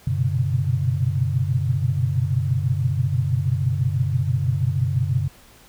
sine tone cluster, 94.7 / 121.6 / 127.7 / 142.4 Hz, F#2 / B2 / C3 / C#3, +41 / -26 / -42 / +47 cents, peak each -24 dBFS, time 0.07-5.28 s, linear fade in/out 5 ms, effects pink hiss -50 dBFS RMS until 5.68 s

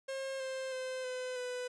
45% pulse tone with pitch steps, 536 / 526.2 / 516.5 / 507.1 / 497.8 Hz, C5 / C5 / C5 / B4 / B4, +42 / +10 / -22 / +46 / +14 cents, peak -37 dBFS, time 0.08-1.68 s, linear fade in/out 10 ms, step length 320 ms, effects resampled to 22050 Hz

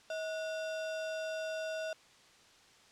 sine tone with sample-and-hold, 638 Hz, D#5, 43 cents sharp, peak -35 dBFS, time 0.1-1.93 s, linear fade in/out 2 ms, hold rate 2100 Hz, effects white hiss -61 dBFS RMS until 2.91 s + low-pass 6000 Hz 12 dB/octave

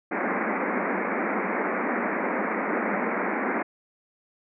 pink band-pass noise, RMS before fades -27 dBFS, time 0.11-3.63 s, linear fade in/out 10 ms, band 190 to 2300 Hz, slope 96 dB/octave, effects none

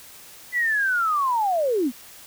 sine linear sweep, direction down, 2004 to 220 Hz, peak -19 dBFS, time 0.52-1.92 s, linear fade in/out 50 ms, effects white hiss -45 dBFS RMS until 2.26 s

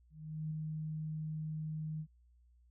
sine tone with ADSR envelope, 155.56 Hz, D#3, in tune, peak -35 dBFS, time 0.1-2.07 s, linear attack 410 ms, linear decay 4 ms, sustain -2 dB, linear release 69 ms, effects added 60 Hz sine -63 dBFS peak until 2.7 s

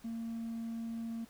triangle tone, 228.6 Hz, A#3, 34 cents flat, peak -34 dBFS, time 0.04-1.25 s, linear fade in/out 10 ms, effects tanh soft clip ceiling -32 dBFS + pink hiss -61 dBFS RMS until 1.29 s

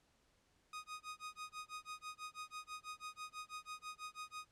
sawtooth tone with tremolo, 1244.5 Hz, D#6, in tune, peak -40 dBFS, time 0.73-4.47 s, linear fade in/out 2 ms, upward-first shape sine, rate 6.1 Hz, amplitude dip 100%, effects pink hiss -75 dBFS RMS until 4.51 s + low-pass 9000 Hz 12 dB/octave

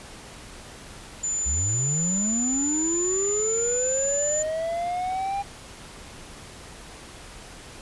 sine tone, 7040 Hz, A8, in tune, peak -24 dBFS, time 1.23-4.43 s, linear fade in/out 10 ms
triangle linear sweep, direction up, 60 to 806 Hz, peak -23 dBFS, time 1.45-5.43 s, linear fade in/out 20 ms
effects pink hiss -43 dBFS RMS until 7.81 s + resampled to 24000 Hz

